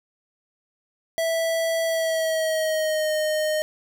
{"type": "tone with pitch glide", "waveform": "square", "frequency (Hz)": [657, 616.6], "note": ["E5", "D#5"], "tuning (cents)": [-6, -16], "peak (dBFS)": -22, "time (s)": [1.18, 3.62], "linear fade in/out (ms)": 0, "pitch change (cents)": -110, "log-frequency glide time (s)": [1.85, 3.12], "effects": []}